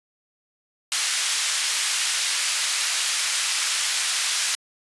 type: band-pass noise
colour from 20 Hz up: white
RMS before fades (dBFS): -24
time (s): 0.92-4.55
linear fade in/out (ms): 0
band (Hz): 1500 to 7900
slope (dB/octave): 12
effects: resampled to 24000 Hz